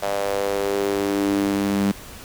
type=tone with high-pass filter sweep; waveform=sawtooth; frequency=99.8 Hz; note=G2; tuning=32 cents sharp; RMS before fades=-22 dBFS; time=0.02-1.92 s; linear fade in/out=10 ms; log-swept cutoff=620 to 210 Hz; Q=4.1; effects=pink hiss -40 dBFS RMS until 2.24 s